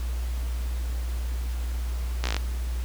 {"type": "slowing click train", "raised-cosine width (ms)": 0.2, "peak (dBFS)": -10, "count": 8, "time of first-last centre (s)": [2.24, 2.366], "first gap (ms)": 15, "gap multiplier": 1.06, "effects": ["added 60 Hz sine -26 dBFS peak until 2.84 s", "pink hiss -44 dBFS RMS until 2.84 s"]}